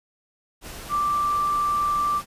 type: tone in noise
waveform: sine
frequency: 1174.7 Hz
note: D6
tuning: in tune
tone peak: -20 dBFS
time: 0.89-2.22 s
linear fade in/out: 50 ms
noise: pink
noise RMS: -38 dBFS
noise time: 0.61-2.26 s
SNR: +15 dB
effects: resampled to 32000 Hz